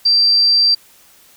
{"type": "tone", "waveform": "sine", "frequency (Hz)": 4699, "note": "D8", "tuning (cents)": 0, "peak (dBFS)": -9, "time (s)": [0.05, 0.75], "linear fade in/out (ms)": 10, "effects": ["white hiss -48 dBFS RMS until 1.36 s"]}